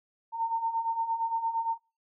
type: beating tone pair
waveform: sine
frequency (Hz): 905 / 913.7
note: A5 / A#5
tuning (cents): +48 / -35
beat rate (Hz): 8.7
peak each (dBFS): -33 / -28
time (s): 0.32-1.78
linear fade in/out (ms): 50
effects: noise-tail reverb RT60 0.3 s tail -23 dB re dry